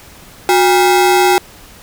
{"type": "ring-modulated tone", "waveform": "40% pulse", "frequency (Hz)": 587.3, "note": "D5", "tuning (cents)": 0, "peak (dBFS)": -4, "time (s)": [0.49, 1.38], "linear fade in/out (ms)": 0, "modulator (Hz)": 223, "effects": ["pink hiss -39 dBFS RMS until 1.82 s"]}